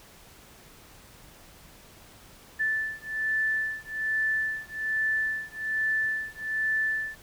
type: beating tone pair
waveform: sine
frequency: 1756 / 1757.2 Hz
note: A6 / A6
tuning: -4 / -3 cents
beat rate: 1.2 Hz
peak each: -29 dBFS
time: 2.59-7.16 s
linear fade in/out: 20 ms
effects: pink hiss -52 dBFS RMS until 7.22 s